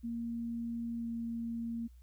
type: tone with pitch glide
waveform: sine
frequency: 233.1 to 231.4 Hz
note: A#3 to A#3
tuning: 0 to -13 cents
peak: -35 dBFS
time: 0.03-1.88 s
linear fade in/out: 20 ms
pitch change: -13 cents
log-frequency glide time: 0.98-1.07 s
effects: added 60 Hz sine -53 dBFS peak until 2.02 s + white hiss -75 dBFS RMS until 2.02 s